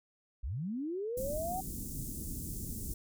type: linear sweep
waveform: sine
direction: up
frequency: 44.45 to 766 Hz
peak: -34 dBFS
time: 0.43-1.61 s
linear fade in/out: 10 ms
type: band-stop noise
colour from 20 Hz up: pink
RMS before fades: -40 dBFS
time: 1.17-2.94 s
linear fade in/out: 5 ms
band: 300 to 7300 Hz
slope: 24 dB/octave
effects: none